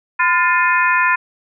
harmonic tone with a mistuned harmonic, 353.6 Hz, F4, 22 cents sharp, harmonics 3 / 4 / 5 / 6 / 7, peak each -16 / -19 / -17 / -26 / -20 dBFS, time 0.19-1.16 s, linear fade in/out 10 ms, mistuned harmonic 3, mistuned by -69 cents, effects none

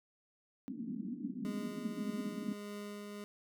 pink band-pass noise, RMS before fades -41 dBFS, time 0.68-2.53 s, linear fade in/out 0 ms, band 200 to 270 Hz, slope 48 dB/octave
25% pulse tone with tremolo, 205.9 Hz, G#3, 15 cents flat, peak -38 dBFS, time 1.45-3.24 s, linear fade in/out 0 ms, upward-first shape triangle, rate 1.7 Hz, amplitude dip 30%
effects none

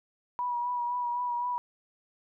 sine tone with vibrato, 971 Hz, B5, 30 cents flat, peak -28 dBFS, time 0.39-1.58 s, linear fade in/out 0 ms, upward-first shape sine, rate 3.9 Hz, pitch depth 27 cents each way, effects none

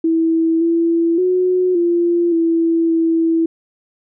sine tone with pitch steps, 326.7 / 334.5 / 365.5 / 344.1 / 331.2 / 328.4 Hz, E4 / E4 / F#4 / F4 / E4 / E4, -15 / +25 / -21 / -26 / +8 / -6 cents, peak -12 dBFS, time 0.04-3.46 s, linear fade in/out 5 ms, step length 570 ms, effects none

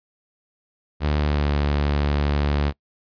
sawtooth tone with pitch glide, 74.3 to 72.48 Hz, D2 to D2, +21 to -22 cents, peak -15 dBFS, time 1-2.73 s, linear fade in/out 50 ms, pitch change -43 cents, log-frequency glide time 1.24-1.49 s, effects noise-tail reverb RT60 0.1 s tail -24 dB re dry + resampled to 11025 Hz

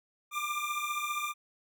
25% pulse beating tone pair, 1185 / 1200 Hz, D6 / D6, +15 / +37 cents, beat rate 15 Hz, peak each -31 dBFS, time 0.31-1.34 s, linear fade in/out 50 ms, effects none

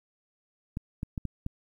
clicks, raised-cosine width 5 ms, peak -20 dBFS, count 5, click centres 0.771 / 1.031 / 1.178 / 1.253 / 1.464 s, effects 10-bit

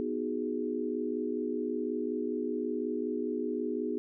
sine chord, G# minor seventh, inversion first, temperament equal, 246.9 / 311.1 / 370 / 415.3 Hz, B3 / D#4 / F#4 / G#4, 0 / 0 / 0 / 0 cents, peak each -35 / -36 / -37 / -35 dBFS, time 0-3.98 s, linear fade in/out 0 ms, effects none

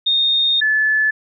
sine tone pair in turn, 3682 / 1731.7 Hz, A#7 / A6, -22 / -28 cents, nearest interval octave + minor second, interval 1306 cents, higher first, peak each -13 dBFS, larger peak neither, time 0.06-0.61 / 0.61-1.11 s, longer first, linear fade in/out 10 ms, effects none

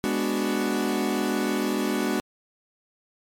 40% pulse chord, G# half-diminished seventh, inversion none, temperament equal, 207.7 / 246.9 / 293.7 / 370 Hz, G#3 / B3 / D4 / F#4, 0 / 0 / 0 / 0 cents, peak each -28 dBFS, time 0.04-2.2 s, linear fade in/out 0 ms, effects MP3 64 kbps

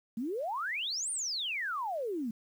sine exponential two-way sweep, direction up then down, 212.2 to 9397 to 212.2 Hz, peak -32 dBFS, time 0.17-2.31 s, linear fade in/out 5 ms, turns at 1.11 s, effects 10-bit

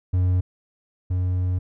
triangle tone pair in turn, 91 / 91 Hz, F#2 / F#2, -28 / -28 cents, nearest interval unison, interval 0 cents, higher neither, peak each -15 / -18 dBFS, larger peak first, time 0.13-0.41 / 1.1-1.59 s, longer second, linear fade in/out 10 ms, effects none

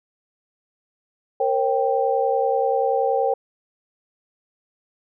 sine tone cluster, 465.6 / 536 / 785 Hz, A#4 / C5 / G5, -2 / +42 / +2 cents, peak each -22 dBFS, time 1.4-3.34 s, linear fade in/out 5 ms, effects none

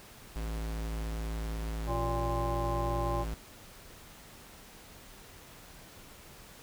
square tone, 55 Hz, A1, in tune, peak -34 dBFS, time 0.36-3.34 s, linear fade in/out 0 ms
harmonic tone, 115.8 Hz, A#2, 11 cents flat, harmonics 1 / 3 / 5 / 7 / 9, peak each -37 / -37 / -37 / -37 / -37 dBFS, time 1.86-3.26 s, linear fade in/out 50 ms
effects pink hiss -52 dBFS RMS until 6.62 s

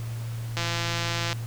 click train, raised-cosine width 0.2 ms, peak -11 dBFS, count 130, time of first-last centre 0.57-1.329 s, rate 170 Hz, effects added 115 Hz sine -30 dBFS peak until 1.46 s + pink hiss -45 dBFS RMS until 1.46 s

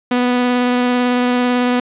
sawtooth tone with vibrato, 246.9 Hz, B3, in tune, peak -9 dBFS, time 0.11-1.8 s, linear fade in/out 5 ms, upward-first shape triangle, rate 18 Hz, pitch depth 12 cents each way, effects resampled to 8000 Hz + 8-bit

